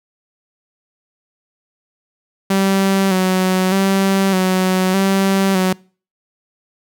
sawtooth tone with vibrato, 190 Hz, F#3, 46 cents sharp, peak -9 dBFS, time 2.5-5.73 s, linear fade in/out 5 ms, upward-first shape square, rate 0.82 Hz, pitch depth 36 cents each way, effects noise-tail reverb RT60 0.4 s tail -25 dB re dry

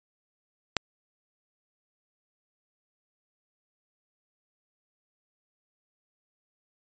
click, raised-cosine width 0.2 ms, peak -5 dBFS, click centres 0.767 s, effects resampled to 16000 Hz

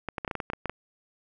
clicks, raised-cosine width 0.5 ms, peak -16 dBFS, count 11, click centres 0.087 / 0.182 / 0.248 / 0.278 / 0.312 / 0.353 / 0.402 / 0.501 / 0.534 / 0.657 / 0.696 s, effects none

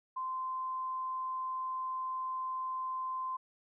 sine tone, 1037 Hz, C6, 16 cents flat, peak -34 dBFS, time 0.16-3.37 s, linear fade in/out 10 ms, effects none

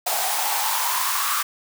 white noise with high-pass filter sweep, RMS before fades -23 dBFS, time 0.06-1.43 s, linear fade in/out 10 ms, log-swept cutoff 700 to 1200 Hz, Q 7.3, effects none

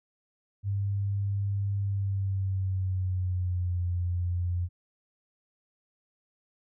sine tone with pitch glide, 99.8 to 88.4 Hz, G2 to F2, +32 to +22 cents, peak -26 dBFS, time 0.63-4.69 s, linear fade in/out 50 ms, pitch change -210 cents, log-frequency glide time 1.82-3.83 s, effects none

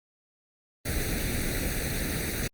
pink noise with comb filter, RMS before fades -29 dBFS, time 0.85-2.48 s, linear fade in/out 10 ms, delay 0.48 ms, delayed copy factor +0.95, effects Opus 32 kbps

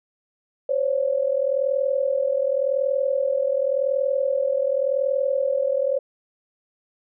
sine tone pair together, 523.3 / 564.2 Hz, C5 / C#5, 0 / +30 cents, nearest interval minor second, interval 130 cents, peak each -22 dBFS, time 0.69-5.99 s, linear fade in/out 5 ms, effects none

